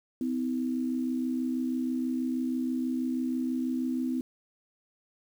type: tone pair together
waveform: sine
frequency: 253.7 / 319.9 Hz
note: B3 / D#4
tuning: +47 / +48 cents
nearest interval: major third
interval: 401 cents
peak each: -28 / -34 dBFS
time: 0.21-4.21 s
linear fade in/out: 2 ms
effects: 9-bit